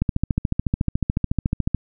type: click train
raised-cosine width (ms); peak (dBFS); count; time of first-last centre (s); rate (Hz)
5; -7; 25; 0.02-1.747; 13.9
effects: none